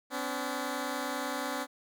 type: tone pair together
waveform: 10% pulse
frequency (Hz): 255.6 / 285.8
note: C4 / D4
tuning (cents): -40 / -47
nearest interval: major second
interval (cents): 193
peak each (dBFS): -27 / -27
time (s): 0.1-1.67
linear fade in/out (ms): 50
effects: none